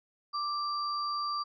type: tone pair together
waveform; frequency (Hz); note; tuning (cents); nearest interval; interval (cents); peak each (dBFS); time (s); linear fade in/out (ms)
sine; 1174.7 / 4699; D6 / D8; 0 / 0; 2 octaves; 2400; -31 / -38; 0.33-1.44; 20
effects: none